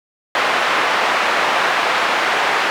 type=band-pass noise; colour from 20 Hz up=pink; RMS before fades=-17 dBFS; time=0.35-2.7 s; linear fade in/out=0 ms; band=760 to 2300 Hz; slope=12 dB/octave; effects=none